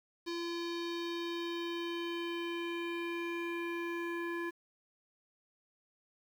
square tone with low-pass filter sweep, 341.2 Hz, F4, 40 cents flat, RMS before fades -38 dBFS, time 0.26-4.51 s, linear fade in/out 20 ms, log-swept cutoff 4600 to 1900 Hz, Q 3.1, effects 10-bit

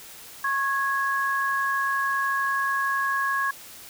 sine tone pair together, 1092.3 / 1661.2 Hz, C#6 / G#6, -26 / 0 cents, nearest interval perfect fifth, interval 726 cents, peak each -25 dBFS, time 0.44-3.51 s, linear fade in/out 5 ms, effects white hiss -44 dBFS RMS until 3.89 s

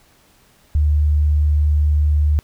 sine tone, 74.6 Hz, D2, 28 cents sharp, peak -12 dBFS, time 0.75-2.39 s, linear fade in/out 0 ms, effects pink hiss -54 dBFS RMS until 2.43 s

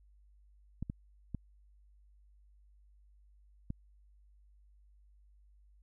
clicks, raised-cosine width 5 ms, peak -25 dBFS, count 4, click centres 0.826 / 0.899 / 1.347 / 3.704 s, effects added 50 Hz sine -60 dBFS peak until 5.82 s

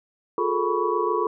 sine tone cluster, 355.9 / 420.9 / 448.2 / 984 / 1123 Hz, F4 / G#4 / A4 / B5 / C#6, +33 / +23 / +32 / -7 / +22 cents, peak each -27 dBFS, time 0.38-1.27 s, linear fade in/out 2 ms, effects none

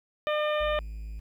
harmonic tone, 603 Hz, D5, 46 cents sharp, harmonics 1 / 2 / 3 / 4 / 5 / 6, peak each -26 / -32 / -36 / -38 / -40 / -42 dBFS, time 0.27-0.79 s, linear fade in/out 0 ms
triangle tone, 53.7 Hz, A1, 41 cents flat, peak -33 dBFS, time 0.6-1.2 s, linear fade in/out 10 ms
effects 10-bit

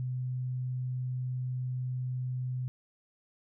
sine tone, 126.9 Hz, B2, 47 cents sharp, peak -31 dBFS, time 0-2.68 s, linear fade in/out 0 ms, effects none

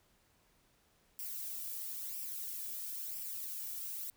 violet noise with flanger, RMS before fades -42 dBFS, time 1.19-4.1 s, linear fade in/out 0 ms, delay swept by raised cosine 0.37 to 1.77 ms, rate 1 Hz, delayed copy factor +0.6, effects pink hiss -71 dBFS RMS until 4.16 s

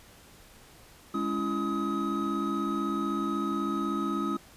triangle tone cluster, 207.3 / 280 / 336.1 / 1265 Hz, G#3 / C#4 / E4 / D#6, -3 / +18 / +34 / +28 cents, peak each -31 dBFS, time 1.14-4.37 s, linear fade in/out 5 ms, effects pink hiss -54 dBFS RMS until 4.56 s + resampled to 32000 Hz

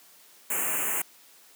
white band-stop noise, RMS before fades -28 dBFS, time 0.5-1.02 s, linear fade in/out 5 ms, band 2900 to 6700 Hz, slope 96 dB/octave, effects white hiss -55 dBFS RMS until 1.55 s + high-pass 200 Hz 12 dB/octave

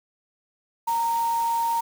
sine tone in noise, 926 Hz, A#5, 12 cents flat, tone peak -21 dBFS, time 0.87-1.81 s, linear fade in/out 10 ms, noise white, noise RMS -39 dBFS, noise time 0.87-1.81 s, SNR +15 dB, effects none

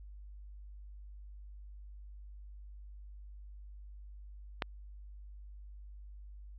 click, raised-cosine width 0.3 ms, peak -15 dBFS, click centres 4.622 s, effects added 50 Hz sine -47 dBFS peak until 6.58 s + low-pass 4000 Hz 12 dB/octave

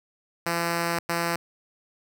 5% pulse tone bursts at uneven times, 169.7 Hz, F3, 49 cents flat, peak -13 dBFS, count 2, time 0.46-0.99 / 1.09-1.36 s, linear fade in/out 5 ms, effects none

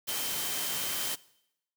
sine tone in noise, 3116 Hz, G7, 11 cents flat, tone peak -40 dBFS, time 0.07-1.16 s, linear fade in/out 20 ms, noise white, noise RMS -33 dBFS, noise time 0.07-1.16 s, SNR -10 dB, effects noise-tail reverb RT60 0.8 s tail -21 dB re dry + high-pass 100 Hz 12 dB/octave

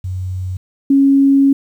sine tone pair in turn, 92.5 / 275.3 Hz, F#2 / C#4, 0 / -12 cents, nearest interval octave + perfect fifth, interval 1888 cents, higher second, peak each -19 / -7 dBFS, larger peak second, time 0.04-0.57 / 0.9-1.53 s, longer second, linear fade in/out 5 ms, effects 8-bit

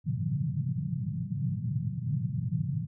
pink band-pass noise, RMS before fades -31 dBFS, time 0.04-2.87 s, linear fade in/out 50 ms, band 110 to 170 Hz, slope 48 dB/octave, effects none

